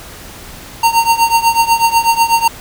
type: tone with tremolo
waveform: square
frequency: 920 Hz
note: A#5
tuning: 23 cents flat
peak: -6 dBFS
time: 0.83-2.48 s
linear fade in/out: 5 ms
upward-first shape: triangle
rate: 8.1 Hz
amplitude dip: 90%
effects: pink hiss -33 dBFS RMS until 2.6 s